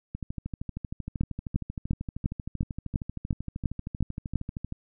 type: two click trains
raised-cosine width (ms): 5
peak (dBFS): -21 / -13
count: 60 / 10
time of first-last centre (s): 0.15-4.724 / 1.21-4.357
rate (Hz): 12.9 / 2.86
effects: none